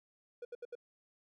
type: tone bursts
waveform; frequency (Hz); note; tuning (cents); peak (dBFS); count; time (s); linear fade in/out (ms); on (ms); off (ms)
triangle; 482.3; B4; -41; -39; 4; 0.42-0.753; 5; 30; 71
effects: none